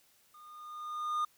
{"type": "tone with level ramp", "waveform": "triangle", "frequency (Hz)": 1220, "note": "D#6", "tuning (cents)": -34, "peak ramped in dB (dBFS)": [-51, -26], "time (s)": [0.34, 1.25], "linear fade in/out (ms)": 5, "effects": ["white hiss -67 dBFS RMS until 1.37 s"]}